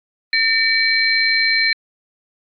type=tone cluster; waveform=sine; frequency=1810 / 2288 / 4125 Hz; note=A6 / D7 / C8; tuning=+48 / -46 / -25 cents; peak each=-18 dBFS; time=0.33-1.73 s; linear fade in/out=2 ms; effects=AAC 64 kbps